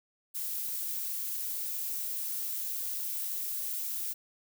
violet noise, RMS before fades -35 dBFS, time 0.34-4.14 s, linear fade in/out 20 ms, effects none

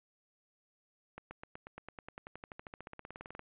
accelerating click train, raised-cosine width 0.5 ms, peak -30 dBFS, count 29, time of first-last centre 1.18-3.394 s, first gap 130 ms, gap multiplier 0.96, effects resampled to 8000 Hz

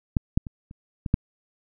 clicks, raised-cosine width 5 ms, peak -8 / -7 / -23 / -30 / -16 / -6 dBFS, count 6, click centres 0.168 / 0.375 / 0.468 / 0.711 / 1.062 / 1.141 s, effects none

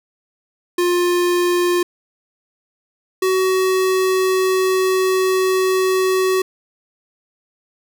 square tone pair in turn, 353.1 / 375.4 Hz, F4 / F#4, +19 / +25 cents, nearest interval minor second, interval 106 cents, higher second, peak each -15 dBFS, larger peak neither, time 0.78-1.83 / 3.22-6.42 s, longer second, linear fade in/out 5 ms, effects none

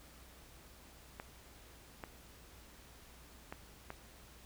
clicks, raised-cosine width 0.5 ms, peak -28 dBFS, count 4, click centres 1.199 / 2.038 / 3.525 / 3.904 s, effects added 60 Hz sine -61 dBFS peak until 4.45 s + pink hiss -59 dBFS RMS until 4.45 s

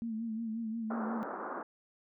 sine tone with vibrato, 224.8 Hz, A3, 37 cents sharp, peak -34 dBFS, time 0.02-1.23 s, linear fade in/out 0 ms, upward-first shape sine, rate 5.6 Hz, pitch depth 57 cents each way
white band-pass noise, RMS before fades -40 dBFS, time 0.9-1.63 s, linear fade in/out 5 ms, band 210 to 1400 Hz, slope 48 dB/octave
effects none

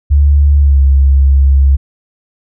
sine tone with pitch glide, 71.8 to 68.36 Hz, D2 to C#2, -39 to -24 cents, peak -4 dBFS, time 0.1-1.77 s, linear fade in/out 20 ms, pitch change -85 cents, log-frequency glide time 0.59-0.8 s, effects none

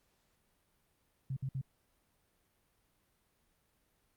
sine tone bursts, 133.4 Hz, C3, 34 cents sharp, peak -34 dBFS, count 3, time 1.3-1.614 s, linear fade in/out 5 ms, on 66 ms, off 58 ms, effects pink hiss -75 dBFS RMS until 4.16 s + Opus 48 kbps

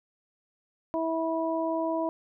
harmonic tone, 325.7 Hz, E4, 21 cents flat, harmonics 1 / 2 / 3, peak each -30 / -29 / -33 dBFS, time 0.94-2.09 s, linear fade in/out 0 ms, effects none

